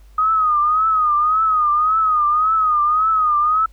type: tone with vibrato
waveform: sine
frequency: 1247 Hz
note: D#6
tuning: 3 cents sharp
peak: -13 dBFS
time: 0.18-3.66 s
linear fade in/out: 5 ms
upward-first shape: triangle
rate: 1.8 Hz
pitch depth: 100 cents each way
effects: added 50 Hz sine -42 dBFS peak until 3.72 s + pink hiss -58 dBFS RMS until 3.72 s